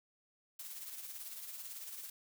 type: noise with tremolo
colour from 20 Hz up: blue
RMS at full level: -45 dBFS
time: 0.59-2.1 s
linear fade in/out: 5 ms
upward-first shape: sine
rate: 18 Hz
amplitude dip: 45%
effects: none